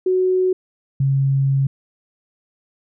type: tone pair in turn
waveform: sine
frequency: 370.4 / 136.44 Hz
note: F#4 / C#3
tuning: +2 / -27 cents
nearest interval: octave + perfect fourth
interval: 1729 cents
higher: first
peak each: -14 dBFS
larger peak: neither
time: 0.06-0.53 / 1-1.67 s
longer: second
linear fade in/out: 5 ms
effects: none